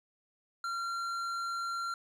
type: tone with tanh clipping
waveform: sine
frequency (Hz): 1374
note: F6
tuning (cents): -29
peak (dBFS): -35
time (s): 0.64-1.94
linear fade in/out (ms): 2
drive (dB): 12
effects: none